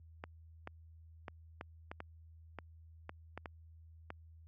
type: clicks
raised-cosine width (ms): 0.5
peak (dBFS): -28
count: 11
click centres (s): 0.239 / 0.674 / 1.282 / 1.611 / 1.915 / 2.004 / 2.587 / 3.094 / 3.376 / 3.458 / 4.104
effects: added 81 Hz sine -52 dBFS peak until 4.47 s + high-pass 80 Hz 12 dB/octave